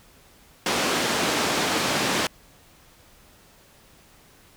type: band-pass noise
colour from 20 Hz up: pink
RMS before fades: -24 dBFS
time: 0.66-2.27 s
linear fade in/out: 2 ms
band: 230 to 6900 Hz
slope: 12 dB/octave
effects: pink hiss -54 dBFS RMS until 4.56 s